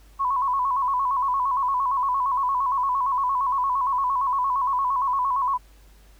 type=tone with vibrato; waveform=sine; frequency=1046.5 Hz; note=C6; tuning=in tune; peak=-20 dBFS; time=0.19-5.58 s; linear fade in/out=20 ms; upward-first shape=square; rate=8.7 Hz; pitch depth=84 cents each way; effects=added 50 Hz sine -49 dBFS peak until 6.19 s + pink hiss -58 dBFS RMS until 6.19 s